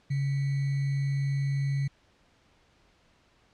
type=tone with sample-and-hold; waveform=sine; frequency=138.59 Hz; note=C#3; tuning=in tune; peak=-25 dBFS; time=0.1-1.88 s; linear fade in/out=10 ms; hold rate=2100 Hz; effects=pink hiss -64 dBFS RMS until 3.53 s + low-pass 5000 Hz 12 dB/octave